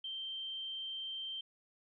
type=tone; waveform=sine; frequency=3136 Hz; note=G7; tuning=in tune; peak=-39 dBFS; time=0.04-1.41 s; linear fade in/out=5 ms; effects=none